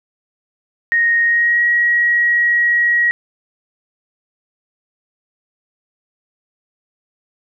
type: tone with pitch glide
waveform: sine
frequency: 1864.7 to 1902.8 Hz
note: A#6 to A#6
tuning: 0 to +35 cents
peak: -11 dBFS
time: 0.92-3.11 s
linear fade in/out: 0 ms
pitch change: +35 cents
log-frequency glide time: 1.24-1.63 s
effects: none